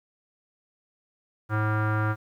square tone with low-pass filter, 107.5 Hz, A2, 40 cents flat, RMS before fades -25 dBFS, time 1.49-2.16 s, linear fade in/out 50 ms, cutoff 1400 Hz, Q 5.1, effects 10-bit

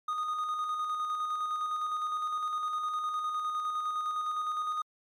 triangle tone with tremolo, 1237 Hz, D#6, 10 cents flat, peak -27 dBFS, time 0.08-4.82 s, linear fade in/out 5 ms, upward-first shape square, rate 9.8 Hz, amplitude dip 30%, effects MP3 96 kbps

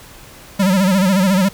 square tone with vibrato, 190.3 Hz, F#3, 49 cents sharp, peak -12 dBFS, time 0.59-1.49 s, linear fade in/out 10 ms, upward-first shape sine, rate 14 Hz, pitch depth 100 cents each way, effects pink hiss -40 dBFS RMS until 1.53 s

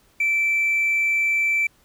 triangle tone, 2330 Hz, D7, 14 cents flat, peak -15 dBFS, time 0.2-1.67 s, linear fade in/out 5 ms, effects tanh soft clip ceiling -14 dBFS + pink hiss -59 dBFS RMS until 1.84 s

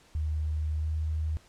sine tone with pitch glide, 77 to 78.17 Hz, D#2 to D#2, -17 to +9 cents, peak -27 dBFS, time 0.15-1.37 s, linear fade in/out 0 ms, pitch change +26 cents, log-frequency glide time 0.77-0.88 s, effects pink hiss -59 dBFS RMS until 1.48 s + low-pass 9000 Hz 12 dB/octave

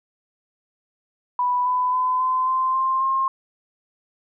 sine tone with pitch steps, 987.8 / 1000.4 / 1013.2 / 1026.2 / 1039.3 / 1052.6 / 1066.1 Hz, B5 / B5 / B5 / C6 / C6 / C6 / C6, 0 / +22 / +44 / -34 / -12 / +10 / +32 cents, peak -18 dBFS, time 1.39-3.28 s, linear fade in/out 2 ms, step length 270 ms, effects none

